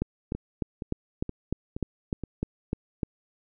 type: two click trains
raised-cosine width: 3 ms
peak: -14 / -20 dBFS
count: 11 / 5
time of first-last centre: 0.02-3.032 / 0.35-2.237 s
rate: 3.32 / 2.12 Hz
effects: none